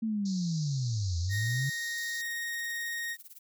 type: linear two-way sweep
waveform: sine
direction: down then up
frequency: 226.8 to 82.41 to 141.5 Hz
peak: -28 dBFS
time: 0.02-1.7 s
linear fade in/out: 10 ms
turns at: 1.18 s
type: band-pass noise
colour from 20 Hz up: pink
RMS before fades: -45 dBFS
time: 0.25-2.22 s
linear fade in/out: 10 ms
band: 4000 to 6900 Hz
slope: 96 dB/octave
type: tone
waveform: 40% pulse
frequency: 1864.7 Hz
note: A#6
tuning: in tune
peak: -32 dBFS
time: 1.29-3.17 s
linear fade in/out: 50 ms
type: noise with tremolo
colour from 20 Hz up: violet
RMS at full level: -47 dBFS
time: 1.97-3.39 s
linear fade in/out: 10 ms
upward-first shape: sine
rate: 18 Hz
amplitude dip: 90%
effects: none